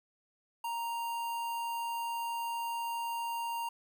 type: tone with notch filter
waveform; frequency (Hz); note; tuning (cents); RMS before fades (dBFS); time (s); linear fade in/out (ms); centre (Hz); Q
square; 932.3; A#5; 0; -36; 0.64-3.69; 5; 5500; 1.3
effects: none